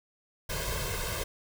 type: noise with comb filter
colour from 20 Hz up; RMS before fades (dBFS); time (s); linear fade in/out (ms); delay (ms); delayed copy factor
pink; -33; 0.49-1.24; 10; 1.9; +0.95
effects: none